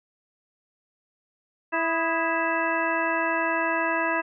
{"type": "harmonic tone with a mistuned harmonic", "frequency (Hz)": 329.6, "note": "E4", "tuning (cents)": 0, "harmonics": [1, 2, 3, 4, 5, 6, 8], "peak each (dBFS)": [-31, -29, -28, -33, -28, -33, -33], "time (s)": [1.72, 4.22], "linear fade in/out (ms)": 20, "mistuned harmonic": 4, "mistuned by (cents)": -78, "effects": []}